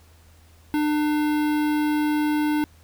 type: tone with notch filter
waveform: square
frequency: 300 Hz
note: D4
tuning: 37 cents sharp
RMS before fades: -22 dBFS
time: 0.74-2.64 s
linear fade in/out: 0 ms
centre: 7000 Hz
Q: 0.52
effects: added 81 Hz sine -51 dBFS peak until 2.83 s + pink hiss -57 dBFS RMS until 2.83 s